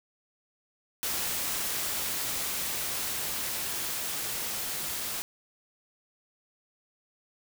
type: noise with level ramp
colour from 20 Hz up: white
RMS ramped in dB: -31 to -34 dBFS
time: 1.03-5.22 s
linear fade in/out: 0 ms
effects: none